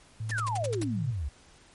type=tone with pitch glide; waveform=sine; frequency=110 to 111.09 Hz; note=A2 to A2; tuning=0 to +17 cents; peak=-31 dBFS; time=0.2-1.11 s; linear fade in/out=5 ms; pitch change=+17 cents; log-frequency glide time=0.74-0.92 s
type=noise bursts; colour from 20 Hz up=white; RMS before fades=-36 dBFS; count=7; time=0.29-0.837 s; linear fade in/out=5 ms; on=25 ms; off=62 ms
type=exponential sweep; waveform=sine; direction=down; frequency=1864.7 to 63.1 Hz; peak=-29 dBFS; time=0.31-1.29 s; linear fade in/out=10 ms
effects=pink hiss -57 dBFS RMS until 1.74 s + MP3 48 kbps